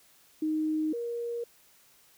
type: tone pair in turn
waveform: sine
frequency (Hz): 311.1 / 471.9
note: D#4 / A#4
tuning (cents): 0 / +21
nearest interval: perfect fifth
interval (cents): 721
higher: second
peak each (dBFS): -26 / -31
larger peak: first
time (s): 0.42-0.93 / 0.93-1.44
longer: neither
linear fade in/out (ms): 5
effects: white hiss -61 dBFS RMS until 2.17 s